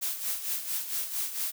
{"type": "noise with tremolo", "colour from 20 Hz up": "blue", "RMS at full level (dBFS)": -30, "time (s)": [0.01, 1.52], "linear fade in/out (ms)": 20, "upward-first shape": "sine", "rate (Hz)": 4.4, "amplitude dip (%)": 65, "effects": []}